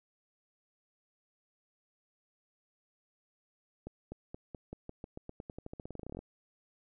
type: accelerating click train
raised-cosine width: 2 ms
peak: -29 dBFS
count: 26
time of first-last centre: 3.87-6.191 s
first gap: 250 ms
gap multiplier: 0.9
effects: none